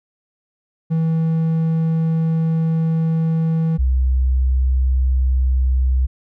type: tone pair in turn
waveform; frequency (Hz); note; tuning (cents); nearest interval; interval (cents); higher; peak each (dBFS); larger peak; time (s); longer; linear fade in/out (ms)
triangle / sine; 162.1 / 64.33; E3 / C2; -29 / -29; octave + major third; 1600; first; -13; neither; 0.9-3.78 / 3.78-6.07; first; 20
effects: none